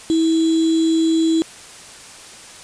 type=tone with sample-and-hold; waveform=sine; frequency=324.5 Hz; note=E4; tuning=27 cents flat; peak=-13 dBFS; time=0.1-1.42 s; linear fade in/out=0 ms; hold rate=3675 Hz; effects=white hiss -39 dBFS RMS until 2.63 s + resampled to 22050 Hz